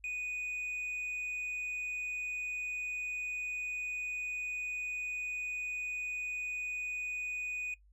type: tone with tanh clipping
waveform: sine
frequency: 2480 Hz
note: D#7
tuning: 6 cents flat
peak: -36 dBFS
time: 0.04-7.74 s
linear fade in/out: 2 ms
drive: 3 dB
effects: noise-tail reverb RT60 0.1 s tail -19 dB re dry + added 50 Hz sine -60 dBFS peak until 7.92 s